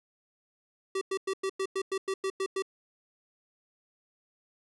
square tone bursts, 385.1 Hz, G4, 31 cents flat, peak -29 dBFS, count 11, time 0.95-2.623 s, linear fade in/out 5 ms, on 63 ms, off 98 ms, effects resampled to 24000 Hz

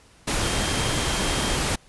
sine tone in noise, 3189 Hz, G7, 29 cents sharp, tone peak -34 dBFS, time 0.42-1.57 s, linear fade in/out 10 ms, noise pink, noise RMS -24 dBFS, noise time 0.27-1.76 s, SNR -13 dB, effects pink hiss -54 dBFS RMS until 1.88 s + resampled to 24000 Hz

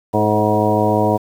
harmonic tone with a mistuned harmonic, 106.1 Hz, G#2, 38 cents sharp, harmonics 1 / 2 / 3 / 4 / 5 / 6 / 7 / 9, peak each -21 / -21 / -21 / -21 / -21 / -21 / -21 / -21 dBFS, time 0.13-1.18 s, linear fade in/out 20 ms, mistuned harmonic 4, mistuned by +24 cents, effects 7-bit

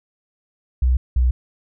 sine tone pair in turn, 63 / 62.17 Hz, B1 / B1, +35 / +12 cents, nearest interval unison, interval 23 cents, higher first, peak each -13 dBFS, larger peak neither, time 0.82-0.97 / 1.16-1.31 s, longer neither, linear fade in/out 5 ms, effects none

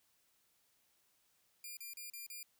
5% pulse tone bursts, 2400 Hz, D7, 37 cents sharp, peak -36 dBFS, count 5, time 1.64-2.43 s, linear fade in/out 2 ms, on 130 ms, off 35 ms, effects white hiss -75 dBFS RMS until 2.59 s

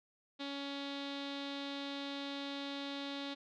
sawtooth tone with low-pass filter, 280 Hz, C#4, 18 cents sharp, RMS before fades -42 dBFS, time 0.39-3.35 s, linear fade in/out 20 ms, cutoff 3800 Hz, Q 5.3, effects none

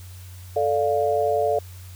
sine chord, D minor, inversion second, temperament equal, 440 / 587.3 / 698.5 Hz, A4 / D5 / F5, 0 / 0 / 0 cents, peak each -23 dBFS, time 0.56-1.59 s, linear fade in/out 5 ms, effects added 91 Hz sine -38 dBFS peak until 1.95 s + white hiss -49 dBFS RMS until 1.95 s

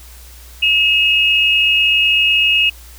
sine tone pair together, 2582 / 2854 Hz, E7 / F7, -37 / +37 cents, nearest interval major second, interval 174 cents, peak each -13 dBFS, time 0.62-2.7 s, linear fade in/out 10 ms, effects added 60 Hz sine -37 dBFS peak until 2.98 s + white hiss -42 dBFS RMS until 2.98 s

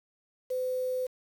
sine tone with quantisation, 510 Hz, C5, 44 cents flat, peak -28 dBFS, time 0.5-1.07 s, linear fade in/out 10 ms, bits 8, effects none

